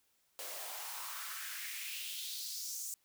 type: noise with high-pass filter sweep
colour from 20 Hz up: white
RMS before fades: -43 dBFS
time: 0.39-2.94 s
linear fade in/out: 0 ms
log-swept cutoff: 510 to 7300 Hz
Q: 3
effects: white hiss -75 dBFS RMS until 3.04 s